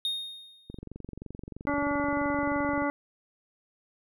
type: tone with exponential decay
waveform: triangle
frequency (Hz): 3700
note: A#7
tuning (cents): -14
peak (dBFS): -24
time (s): 0.05-0.79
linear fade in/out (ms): 1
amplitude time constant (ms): 160
type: click train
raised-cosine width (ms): 3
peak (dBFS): -27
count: 50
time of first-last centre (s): 0.7-2.821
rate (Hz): 23.1
type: harmonic tone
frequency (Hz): 287.2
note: D4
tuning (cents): -39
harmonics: 1 / 2 / 3 / 4 / 5 / 7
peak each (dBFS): -29 / -32 / -34 / -35 / -36 / -37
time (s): 1.67-2.9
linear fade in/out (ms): 0
effects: none